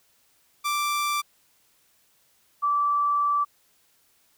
sawtooth / sine tone pair in turn, 1174.7 / 1161.2 Hz, D6 / D6, 0 / -20 cents, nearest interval unison, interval 20 cents, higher first, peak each -20 dBFS, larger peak neither, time 0.64-1.22 / 2.62-3.45 s, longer second, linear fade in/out 20 ms, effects white hiss -64 dBFS RMS until 4.37 s

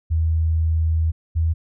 sine tone pair in turn, 80.6 / 81.35 Hz, E2 / E2, -38 / -22 cents, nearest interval unison, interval 16 cents, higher second, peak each -16 dBFS, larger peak neither, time 0.1-1.12 / 1.35-1.54 s, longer first, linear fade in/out 20 ms, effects none

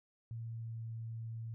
sine tone with pitch glide, 114.7 to 113.58 Hz, A#2 to A#2, -28 to -45 cents, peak -40 dBFS, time 0.31-1.54 s, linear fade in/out 0 ms, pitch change -17 cents, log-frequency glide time 0.42-0.8 s, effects none

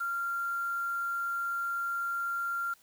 sine tone with quantisation, 1384 Hz, F6, 16 cents flat, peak -30 dBFS, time 0-2.74 s, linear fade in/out 10 ms, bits 8, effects white hiss -63 dBFS RMS until 2.82 s

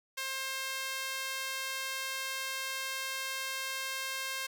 sawtooth tone with high-pass filter, 531 Hz, C5, 25 cents sharp, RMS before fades -37 dBFS, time 0.17-4.47 s, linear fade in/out 10 ms, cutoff 1700 Hz, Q 0.84, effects none

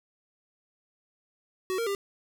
square tone with pitch steps, 374.4 / 462.5 / 398.4 Hz, F#4 / A#4 / G4, +20 / -14 / +28 cents, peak -28 dBFS, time 1.7-1.949 s, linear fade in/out 0 ms, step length 83 ms, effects none

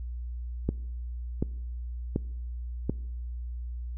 click train, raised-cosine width 3 ms, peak -13 dBFS, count 4, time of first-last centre 0.69-2.896 s, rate 1.36 Hz, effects noise-tail reverb RT60 0.9 s tail -23 dB re dry + added 60 Hz sine -33 dBFS peak until 3.97 s

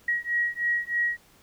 sine beating tone pair, 1901 / 1904.2 Hz, A#6 / A#6, +33 / +36 cents, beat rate 3.2 Hz, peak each -27 dBFS, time 0.08-1.17 s, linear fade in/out 5 ms, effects pink hiss -58 dBFS RMS until 1.42 s

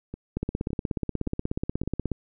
two click trains, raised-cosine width 3 ms, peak -14 / -22 dBFS, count 30 / 4, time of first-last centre 0.37-2.117 / 0.14-1.835 s, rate 16.6 / 1.77 Hz, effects none

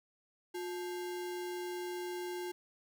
sine tone with sample-and-hold, 357.3 Hz, F4, 40 cents sharp, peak -37 dBFS, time 0.54-2.52 s, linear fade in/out 10 ms, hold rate 1225 Hz, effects none

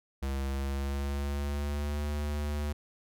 square tone with pitch glide, 68 to 73.73 Hz, C#2 to D2, -33 to +7 cents, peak -31 dBFS, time 0.22-2.73 s, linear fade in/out 10 ms, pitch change +140 cents, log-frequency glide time 0.48-2.05 s, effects none

